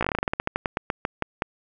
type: slowing click train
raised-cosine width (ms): 0.5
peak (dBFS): -8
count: 20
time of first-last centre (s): 0.01-1.421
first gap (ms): 16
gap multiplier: 1.15
effects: none